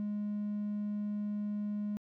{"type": "tone", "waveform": "triangle", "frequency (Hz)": 207.7, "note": "G#3", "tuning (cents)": 0, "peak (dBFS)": -30, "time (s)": [0, 1.97], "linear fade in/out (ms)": 0, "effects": ["tanh soft clip ceiling -28 dBFS"]}